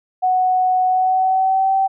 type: tone with pitch glide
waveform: sine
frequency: 740 to 772.3 Hz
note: F#5 to G5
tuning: 0 to -26 cents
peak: -13 dBFS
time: 0.22-1.88 s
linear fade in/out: 20 ms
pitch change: +74 cents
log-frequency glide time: 0.87-1.74 s
effects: none